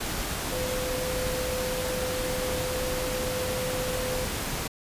sine tone in noise, 508 Hz, B4, 49 cents sharp, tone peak -30 dBFS, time 0.52-4.25 s, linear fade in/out 10 ms, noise pink, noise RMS -31 dBFS, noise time 0-4.68 s, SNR -2 dB, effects resampled to 32000 Hz

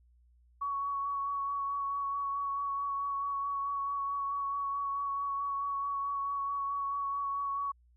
sine tone with vibrato, 1119 Hz, C#6, 16 cents sharp, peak -31 dBFS, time 0.61-7.72 s, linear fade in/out 10 ms, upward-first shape sine, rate 4.6 Hz, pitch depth 15 cents each way, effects added 60 Hz sine -61 dBFS peak until 7.96 s

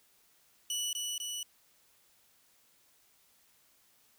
20% pulse tone with echo, 2954 Hz, F#7, 3 cents flat, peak -27 dBFS, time 0.7-0.93 s, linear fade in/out 2 ms, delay 250 ms, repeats 2, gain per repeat -2 dB, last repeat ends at 1.43 s, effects white hiss -67 dBFS RMS until 4.18 s

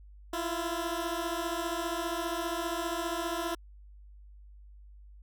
15% pulse beating tone pair, 330.8 / 345.8 Hz, E4 / F4, +6 / -17 cents, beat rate 15 Hz, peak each -28 dBFS, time 0.33-3.55 s, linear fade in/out 5 ms, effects added 50 Hz sine -49 dBFS peak until 5.22 s

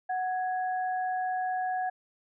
sine tone pair together, 740 / 1664.6 Hz, F#5 / G#6, 0 / +4 cents, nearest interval octave + major second, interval 1404 cents, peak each -28 / -38 dBFS, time 0.09-1.9 s, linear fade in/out 10 ms, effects none

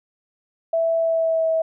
sine tone with pitch glide, 659.3 to 647.2 Hz, E5 to E5, 0 to -32 cents, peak -17 dBFS, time 0.73-1.62 s, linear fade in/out 5 ms, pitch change -32 cents, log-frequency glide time 0.98-1.48 s, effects none

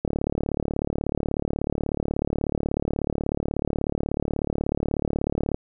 click train, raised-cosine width 2 ms, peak -11 dBFS, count 201, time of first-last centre 0.05-5.545 s, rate 36.4 Hz, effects none

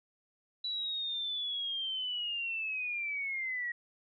sine linear sweep, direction down, 3953 to 1896 Hz, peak -33 dBFS, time 0.64-3.72 s, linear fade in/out 5 ms, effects none

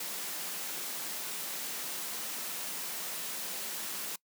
white high-pass noise, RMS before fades -38 dBFS, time 0-4.16 s, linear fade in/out 5 ms, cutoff 150 Hz, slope 96 dB/octave, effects noise-tail reverb RT60 0.1 s tail -23 dB re dry

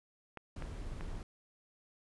clicks, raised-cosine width 0.5 ms, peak -29 dBFS, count 3, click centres 0.373 / 0.623 / 1.009 s
brown noise, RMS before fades -42 dBFS, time 0.56-1.23 s, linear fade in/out 2 ms
effects resampled to 24000 Hz

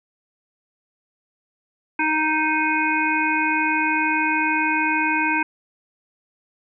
harmonic tone, 311.1 Hz, D#4, in tune, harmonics 1 / 3 / 5 / 7 / 8, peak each -25 / -23 / -24 / -27 / -24 dBFS, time 1.99-5.43 s, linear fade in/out 5 ms, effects none

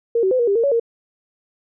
sine tone with pitch steps, 465.1 / 379.6 / 510 / 474.7 / 399.3 / 461.2 / 561 / 463.9 Hz, A#4 / F#4 / C5 / A#4 / G4 / A#4 / C#5 / A#4, -4 / +44 / -44 / +31 / +32 / -19 / +21 / -8 cents, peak -14 dBFS, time 0.15-0.798 s, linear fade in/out 5 ms, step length 81 ms, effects none

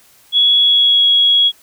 sine tone with pitch glide, 3363 to 3326 Hz, G#7 to G#7, +21 to +2 cents, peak -8 dBFS, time 0.32-1.52 s, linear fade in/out 50 ms, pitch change -19 cents, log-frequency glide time 0.58-1.06 s, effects white hiss -49 dBFS RMS until 1.62 s

